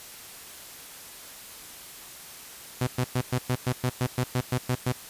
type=tone bursts; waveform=sawtooth; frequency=125.9 Hz; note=B2; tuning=34 cents sharp; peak=-19 dBFS; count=13; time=2.81-4.923 s; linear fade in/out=5 ms; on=61 ms; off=110 ms; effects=white hiss -44 dBFS RMS until 5.09 s + resampled to 32000 Hz